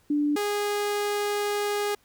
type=tone pair in turn; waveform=sine / sawtooth; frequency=293.7 / 412 Hz; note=D4 / G#4; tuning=0 / -14 cents; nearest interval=tritone; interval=586 cents; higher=second; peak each=-21 dBFS; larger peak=neither; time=0.1-0.36 / 0.36-1.95 s; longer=second; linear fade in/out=5 ms; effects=pink hiss -63 dBFS RMS until 2.04 s